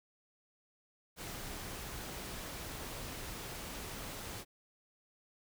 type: noise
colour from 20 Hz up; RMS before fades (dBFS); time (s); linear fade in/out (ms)
pink; -44; 1.16-4.45; 50
effects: none